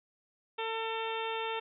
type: harmonic tone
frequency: 449 Hz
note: A4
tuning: 35 cents sharp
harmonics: 1 / 2 / 3 / 4 / 5 / 6 / 7 / 8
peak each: -37 / -37 / -42 / -46 / -46 / -42 / -46 / -45 dBFS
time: 0.58-1.6 s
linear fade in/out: 10 ms
effects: none